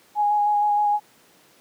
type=tone with vibrato; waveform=sine; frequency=830 Hz; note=G#5; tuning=1 cent flat; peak=-17 dBFS; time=0.15-1 s; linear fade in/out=50 ms; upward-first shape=square; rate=6.4 Hz; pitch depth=13 cents each way; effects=pink hiss -55 dBFS RMS until 1.6 s + high-pass 200 Hz 12 dB/octave